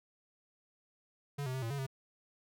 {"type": "tone with pitch steps", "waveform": "square", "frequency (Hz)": [142.5, 128.8, 131.7, 114.4, 140.8, 133.8], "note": ["C#3", "C3", "C3", "A#2", "C#3", "C3"], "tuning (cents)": [48, -27, 12, -32, 27, 39], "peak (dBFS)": -36, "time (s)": [1.38, 1.866], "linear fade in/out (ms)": 10, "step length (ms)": 81, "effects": []}